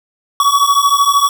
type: beating tone pair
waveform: square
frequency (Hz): 1124 / 1137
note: C#6 / C#6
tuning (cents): +24 / +44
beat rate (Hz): 13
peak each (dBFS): -13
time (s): 0.4-1.29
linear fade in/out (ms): 2
effects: none